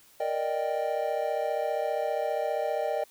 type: chord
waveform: triangle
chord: Eb major seventh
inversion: second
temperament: equal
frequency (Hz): 466.2 / 587.3 / 622.3 / 784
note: Bb4 / D5 / Eb5 / G5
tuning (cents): 0 / 0 / 0 / 0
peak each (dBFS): -32 / -30 / -29 / -31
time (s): 0.2-3.04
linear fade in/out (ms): 5
effects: white hiss -58 dBFS RMS until 3.1 s